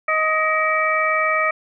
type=harmonic tone with a mistuned harmonic; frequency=628 Hz; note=D#5; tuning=16 cents sharp; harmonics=1 / 2 / 3 / 4; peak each=-23 / -20 / -23 / -22 dBFS; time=0.08-1.51 s; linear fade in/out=5 ms; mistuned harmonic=4; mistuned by=-150 cents; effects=none